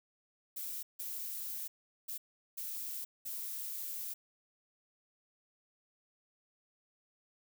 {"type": "noise bursts at uneven times", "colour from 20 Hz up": "violet", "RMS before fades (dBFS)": -41, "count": 5, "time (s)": [[0.56, 0.83], [0.99, 1.68], [2.08, 2.18], [2.57, 3.05], [3.25, 4.14]], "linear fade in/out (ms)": 10, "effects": []}